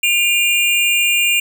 square tone pair together, 2416 / 2794 Hz, D7 / F7, +48 / 0 cents, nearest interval minor third, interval 252 cents, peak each -16 dBFS, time 0.03-1.4 s, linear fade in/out 5 ms, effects none

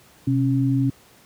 sine tone pair together, 127.6 / 273.8 Hz, C3 / C#4, -43 / -21 cents, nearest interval octave + minor second, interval 1322 cents, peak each -19 / -20 dBFS, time 0.27-0.9 s, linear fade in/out 5 ms, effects pink hiss -52 dBFS RMS until 1.25 s + high-pass 80 Hz 12 dB/octave

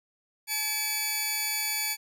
10% pulse tone pair together, 857 / 2288 Hz, A5 / D7, -46 / -46 cents, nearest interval octave + perfect fourth, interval 1700 cents, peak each -28 / -19 dBFS, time 0.47-1.97 s, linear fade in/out 50 ms, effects none

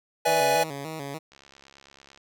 square chord, E dominant seventh, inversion second, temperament equal, 493.9 / 587.3 / 659.3 / 830.6 Hz, B4 / D5 / E5 / G#5, 0 / 0 / 0 / 0 cents, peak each -27 / -28 / -28 / -24 dBFS, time 0.25-0.64 s, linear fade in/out 10 ms
10% pulse tone with vibrato, 149.2 Hz, D3, 28 cents sharp, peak -25 dBFS, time 0.26-1.19 s, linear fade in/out 20 ms, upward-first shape square, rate 3.4 Hz, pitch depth 110 cents each way
click train, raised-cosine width 0.2 ms, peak -33 dBFS, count 60, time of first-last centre 1.32-2.175 s, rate 69 Hz
effects none

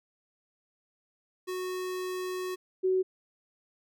square / sine tone pair in turn, 368.1 / 374.1 Hz, F#4 / F#4, -9 / +19 cents, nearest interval unison, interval 28 cents, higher second, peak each -33 / -23 dBFS, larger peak second, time 1.47-2.56 / 2.83-3.03 s, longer first, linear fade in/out 20 ms, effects none

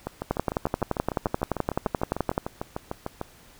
two click trains, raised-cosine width 1 ms, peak -9 / -15 dBFS, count 25 / 22, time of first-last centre 0.31-2.379 / 0.07-3.214 s, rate 11.6 / 6.68 Hz, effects pink hiss -53 dBFS RMS until 3.59 s

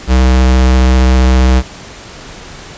square tone with vibrato, 63.9 Hz, C2, 40 cents flat, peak -6 dBFS, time 0.07-1.63 s, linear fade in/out 50 ms, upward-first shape sine, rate 15 Hz, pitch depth 9 cents each way, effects pink hiss -31 dBFS RMS until 2.77 s + resampled to 16000 Hz

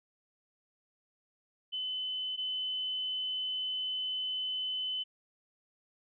sine tone pair in turn, 3028 / 3028 Hz, F#7 / F#7, +39 / +39 cents, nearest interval unison, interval 0 cents, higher neither, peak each -33 / -32 dBFS, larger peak second, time 1.72-2.37 / 2.37-5.04 s, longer second, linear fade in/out 20 ms, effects none

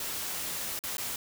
white noise with dropouts, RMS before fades -35 dBFS, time 0-1.16 s, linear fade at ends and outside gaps 2 ms, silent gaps 0.791-0.837 / 0.97-0.981 s, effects none

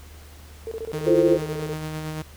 sine tone bursts, 448.7 Hz, A4, 34 cents sharp, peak -28 dBFS, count 16, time 0.67-1.734 s, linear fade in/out 0 ms, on 44 ms, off 24 ms
sawtooth tone with tremolo, 155.56 Hz, D#3, in tune, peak -24 dBFS, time 0.93-2.22 s, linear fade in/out 2 ms, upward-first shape sine, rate 8.9 Hz, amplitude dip 30%
sine chord, F major seventh, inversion third, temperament equal with one note detuned, 333.8 / 349.2 / 440 / 523.3 Hz, E4 / F4 / A4 / C5, +22 / 0 / 0 / 0 cents, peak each -20 dBFS, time 1.06-1.38 s, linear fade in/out 20 ms
effects added 75 Hz sine -43 dBFS peak until 2.36 s + pink hiss -49 dBFS RMS until 2.36 s

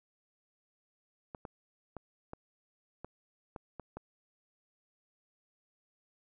clicks, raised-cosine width 1 ms, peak -28 dBFS, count 8, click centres 1.348 / 1.452 / 1.967 / 2.334 / 3.046 / 3.562 / 3.797 / 3.97 s, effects none

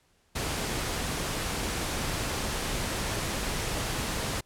pink noise, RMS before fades -31 dBFS, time 0.35-4.41 s, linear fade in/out 10 ms, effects pink hiss -67 dBFS RMS until 4.45 s + low-pass 11000 Hz 12 dB/octave

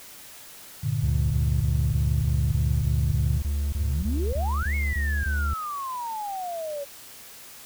sine chord, G minor, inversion none, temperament equal, 98 / 116.54 / 146.83 Hz, G2 / Bb2 / D3, 0 / 0 / 0 cents, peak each -30 / -26 / -27 dBFS, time 0.83-3.38 s, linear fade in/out 10 ms
triangle tone bursts, 72 Hz, D2, 34 cents flat, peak -21 dBFS, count 15, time 1.03-5.538 s, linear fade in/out 5 ms, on 280 ms, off 22 ms
sine exponential two-way sweep, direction up then down, 77.78 to 2207 to 555 Hz, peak -29 dBFS, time 3.77-6.85 s, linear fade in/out 20 ms, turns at 4.75 s
effects white hiss -45 dBFS RMS until 7.65 s

